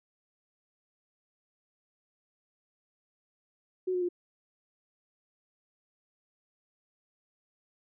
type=tone with pitch steps; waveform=sine; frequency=369.6 / 361.4 / 353.3 Hz; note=F#4 / F#4 / F4; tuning=-2 / -41 / +20 cents; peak=-27 dBFS; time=3.87-4.089 s; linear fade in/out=10 ms; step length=73 ms; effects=none